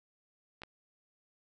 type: clicks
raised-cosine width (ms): 0.3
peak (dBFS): -29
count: 2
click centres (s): 0.619 / 0.635
effects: none